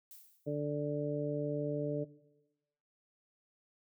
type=noise with exponential decay; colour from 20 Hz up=violet; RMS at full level=-50 dBFS; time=0.11-0.62 s; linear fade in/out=2 ms; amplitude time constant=110 ms
type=harmonic tone; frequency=146.83 Hz; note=D3; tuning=in tune; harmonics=1 / 2 / 3 / 4; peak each=-38 / -38 / -38 / -38 dBFS; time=0.46-2.05 s; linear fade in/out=20 ms
effects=noise-tail reverb RT60 1.0 s tail -18 dB re dry